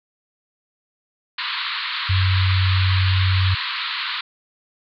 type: band-pass noise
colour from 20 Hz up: white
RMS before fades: -26 dBFS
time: 1.38-4.21 s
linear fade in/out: 5 ms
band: 960 to 4400 Hz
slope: 96 dB/octave
type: tone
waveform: sine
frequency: 94.1 Hz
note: F#2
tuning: 30 cents sharp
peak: -15 dBFS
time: 2.09-3.55 s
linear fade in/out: 10 ms
effects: none